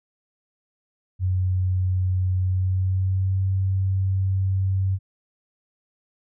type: tone with pitch glide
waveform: sine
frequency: 92.4 to 95.49 Hz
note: F#2 to G2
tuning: -2 to -45 cents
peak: -19 dBFS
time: 1.19-4.99 s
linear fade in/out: 50 ms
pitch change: +57 cents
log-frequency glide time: 2.39-3.43 s
effects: none